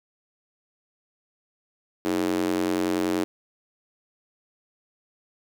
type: tone with high-pass filter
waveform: square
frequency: 45.21 Hz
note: F#1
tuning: 39 cents flat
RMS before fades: -25 dBFS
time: 2.05-3.24 s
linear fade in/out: 0 ms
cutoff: 320 Hz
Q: 3.3
effects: none